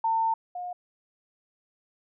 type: tone pair in turn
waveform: sine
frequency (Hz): 900 / 716.3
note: A5 / F5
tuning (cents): +39 / +44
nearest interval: major third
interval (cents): 395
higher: first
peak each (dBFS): -22 / -32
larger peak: first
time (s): 0.04-0.34 / 0.55-0.73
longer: first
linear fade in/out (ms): 5
effects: none